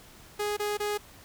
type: tone bursts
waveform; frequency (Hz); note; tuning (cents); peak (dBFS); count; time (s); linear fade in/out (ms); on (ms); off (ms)
sawtooth; 415.3; G#4; 0; -24; 3; 0.39-0.978; 10; 180; 24
effects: pink hiss -52 dBFS RMS until 1.24 s